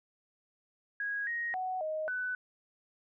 sine tone with pitch steps, 1650 / 1876 / 744 / 624 / 1497 Hz, G#6 / A#6 / F#5 / D#5 / F#6, -12 / +11 / +9 / +5 / +20 cents, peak -32 dBFS, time 1-2.35 s, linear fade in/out 2 ms, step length 270 ms, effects none

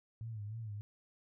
sine tone with vibrato, 108.5 Hz, A2, 24 cents flat, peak -40 dBFS, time 0.21-0.81 s, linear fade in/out 0 ms, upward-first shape sine, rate 3.3 Hz, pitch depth 100 cents each way, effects none

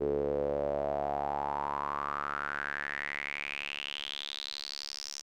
sawtooth tone with band-pass filter sweep, 71.7 Hz, D2, 41 cents flat, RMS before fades -35 dBFS, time 0-5.22 s, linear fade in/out 20 ms, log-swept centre 410 to 5800 Hz, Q 6.5, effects none

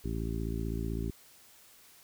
harmonic tone, 55.8 Hz, A1, 25 cents sharp, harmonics 1 / 2 / 3 / 4 / 5 / 6 / 7, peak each -35 / -38 / -40 / -41 / -42 / -43 / -43 dBFS, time 0.04-1.11 s, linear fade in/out 10 ms, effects white hiss -58 dBFS RMS until 2.03 s

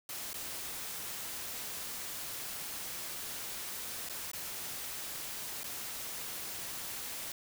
white noise with dropouts, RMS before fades -41 dBFS, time 0.09-7.32 s, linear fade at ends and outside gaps 2 ms, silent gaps 0.332-0.341 / 4.089-4.096 / 4.316-4.333 / 5.634-5.641 s, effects none

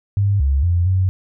sine tone with pitch steps, 100.3 / 68.8 / 87.1 / 93.6 Hz, G2 / C#2 / F2 / F#2, +40 / -12 / -4 / +20 cents, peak -13 dBFS, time 0.17-1.09 s, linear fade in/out 0 ms, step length 230 ms, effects none

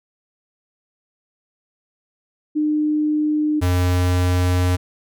sine / square tone pair in turn, 302.8 / 90.02 Hz, D#4 / F#2, -47 / -47 cents, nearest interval octave + major sixth, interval 2100 cents, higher first, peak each -16 / -16 dBFS, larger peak neither, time 2.55-3.61 / 3.61-4.77 s, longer second, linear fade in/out 20 ms, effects none

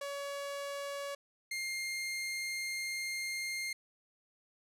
sawtooth tone pair in turn, 564 / 2117 Hz, C#5 / C7, +30 / +20 cents, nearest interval octave + major seventh, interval 2290 cents, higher second, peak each -34 / -32 dBFS, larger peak second, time 0.01-1.15 / 1.51-3.73 s, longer second, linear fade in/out 5 ms, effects low-pass 12000 Hz 12 dB/octave

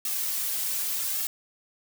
blue noise with flanger, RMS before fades -29 dBFS, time 0.05-1.27 s, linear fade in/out 2 ms, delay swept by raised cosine 2 to 4.3 ms, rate 0.85 Hz, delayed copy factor -0.8, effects none

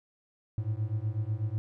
triangle beating tone pair, 103.83 / 111.93 Hz, G#2 / A2, 0 / +30 cents, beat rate 8.1 Hz, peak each -30 dBFS, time 0.58-1.58 s, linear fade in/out 0 ms, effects none

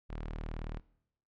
sawtooth tone, 38.89 Hz, D#1, in tune, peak -34 dBFS, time 0.09-0.8 s, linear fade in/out 20 ms, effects noise-tail reverb RT60 0.8 s tail -22 dB re dry + low-pass 3000 Hz 12 dB/octave

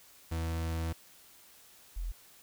40% pulse / sine tone pair in turn, 81.9 / 42.22 Hz, E2 / E1, -11 / +42 cents, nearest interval major seventh, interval 1147 cents, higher first, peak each -31 / -33 dBFS, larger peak first, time 0.31-0.93 / 1.96-2.12 s, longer first, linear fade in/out 10 ms, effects white hiss -58 dBFS RMS until 2.42 s

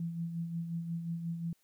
sine tone with tremolo, 167.8 Hz, E3, 31 cents sharp, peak -32 dBFS, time 0-1.53 s, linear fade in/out 2 ms, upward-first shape sine, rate 5.6 Hz, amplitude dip 50%, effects white hiss -73 dBFS RMS until 1.63 s

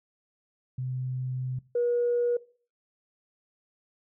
sine tone pair in turn, 128.2 / 481.1 Hz, C3 / B4, -35 / -45 cents, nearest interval octave + major seventh, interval 2290 cents, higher second, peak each -29 / -22 dBFS, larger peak second, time 0.78-1.59 / 1.75-2.37 s, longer first, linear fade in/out 5 ms, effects noise-tail reverb RT60 0.4 s tail -20 dB re dry + tanh soft clip ceiling -18 dBFS

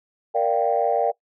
sine chord, G minor seventh, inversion first, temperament equal, 466.2 / 587.3 / 698.5 / 784 Hz, Bb4 / D5 / F5 / G5, 0 / 0 / 0 / 0 cents, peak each -23 dBFS, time 0.34-1.12 s, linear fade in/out 20 ms, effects noise-tail reverb RT60 0.1 s tail -21 dB re dry + tanh soft clip ceiling -9 dBFS

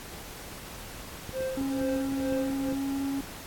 clicks, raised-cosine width 3 ms, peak -27 dBFS, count 11, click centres 1.293 / 1.407 / 1.612 / 1.814 / 1.96 / 2.123 / 2.202 / 2.324 / 2.503 / 2.687 / 2.726 s
triangle tone with tremolo, 523.3 Hz, C5, in tune, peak -26 dBFS, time 1.32-2.75 s, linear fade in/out 50 ms, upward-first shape sine, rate 2.2 Hz, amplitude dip 95%
triangle tone with pitch glide, 272.1 to 275.1 Hz, C#4 to C#4, -32 to -13 cents, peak -26 dBFS, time 1.57-3.21 s, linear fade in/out 5 ms, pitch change +19 cents, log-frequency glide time 2.43-3.06 s
effects pink hiss -43 dBFS RMS until 3.46 s + AAC 64 kbps

